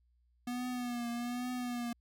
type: tone with vibrato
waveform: square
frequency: 243.1 Hz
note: B3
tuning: 27 cents flat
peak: -36 dBFS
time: 0.47-1.93 s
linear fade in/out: 5 ms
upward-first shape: triangle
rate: 1.2 Hz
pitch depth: 56 cents each way
effects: added 60 Hz sine -68 dBFS peak until 2 s